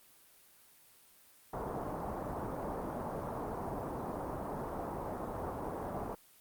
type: low-pass noise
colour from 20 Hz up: white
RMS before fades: -39 dBFS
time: 1.53-6.15 s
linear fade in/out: 5 ms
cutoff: 960 Hz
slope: 24 dB/octave
effects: white hiss -62 dBFS RMS until 6.4 s + Opus 32 kbps